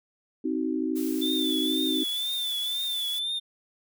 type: chord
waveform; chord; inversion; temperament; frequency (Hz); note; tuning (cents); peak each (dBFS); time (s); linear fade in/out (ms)
sine; C diminished; none; just; 261.6 / 314 / 376.7; C4 / Eb4 / Gb4; 0 / +16 / +31; -29 / -28 / -33; 0.44-2.04; 10
type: noise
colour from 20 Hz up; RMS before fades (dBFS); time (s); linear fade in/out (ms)
blue; -40; 0.95-3.2; 20
type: tone with vibrato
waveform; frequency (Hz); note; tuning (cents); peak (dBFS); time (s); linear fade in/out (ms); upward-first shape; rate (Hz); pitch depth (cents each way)
triangle; 3520; A7; 0; -26; 1.21-3.4; 20; triangle; 2; 74
effects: none